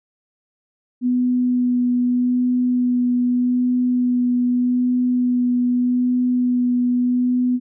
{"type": "tone with vibrato", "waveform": "sine", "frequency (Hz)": 247.5, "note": "B3", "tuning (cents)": 4, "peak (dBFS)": -15, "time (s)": [1.01, 7.6], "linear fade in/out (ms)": 50, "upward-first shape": "sine", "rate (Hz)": 0.82, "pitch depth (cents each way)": 11, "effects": []}